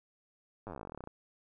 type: slowing click train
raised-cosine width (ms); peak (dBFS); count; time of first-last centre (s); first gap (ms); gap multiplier
1; -29; 22; 0.67-1.074; 9; 1.07
effects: none